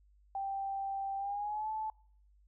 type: tone with pitch glide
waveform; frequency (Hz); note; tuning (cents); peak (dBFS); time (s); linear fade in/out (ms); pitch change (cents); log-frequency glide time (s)
sine; 784 to 869.9; G5 to A5; 0 to -20; -34; 0.35-1.9; 2; +180; 1.17-1.69
effects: noise-tail reverb RT60 0.6 s tail -25 dB re dry + added 50 Hz sine -62 dBFS peak until 2.47 s